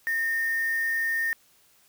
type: tone with quantisation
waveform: sine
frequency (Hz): 1829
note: A#6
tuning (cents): -33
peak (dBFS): -24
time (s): 0.07-1.33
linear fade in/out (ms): 0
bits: 6
effects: white hiss -61 dBFS RMS until 1.88 s